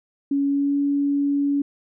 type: tone with pitch glide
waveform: sine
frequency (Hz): 280 to 283.4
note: C#4 to C#4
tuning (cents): +18 to +38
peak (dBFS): -18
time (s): 0.31-1.62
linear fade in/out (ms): 5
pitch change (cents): +20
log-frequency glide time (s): 0.46-0.77
effects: none